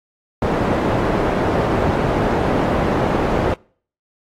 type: low-pass noise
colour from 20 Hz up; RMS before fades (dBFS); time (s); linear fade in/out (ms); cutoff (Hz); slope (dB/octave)
white; -18; 0.42-3.54; 2; 620; 12
effects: noise-tail reverb RT60 0.5 s tail -26 dB re dry + AAC 48 kbps